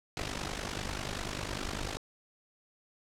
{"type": "noise with amplitude modulation", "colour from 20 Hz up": "pink", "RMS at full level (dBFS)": -33, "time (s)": [0.17, 1.97], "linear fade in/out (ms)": 0, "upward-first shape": "sine", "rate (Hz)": 50.1, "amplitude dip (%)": 80, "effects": ["low-pass 7000 Hz 12 dB/octave"]}